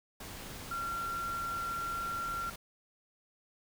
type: tone in noise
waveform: sine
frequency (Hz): 1372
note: F6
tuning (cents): -31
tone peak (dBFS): -34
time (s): 0.71-2.5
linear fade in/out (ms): 5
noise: pink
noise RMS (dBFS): -45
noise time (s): 0.2-2.56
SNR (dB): +8
effects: none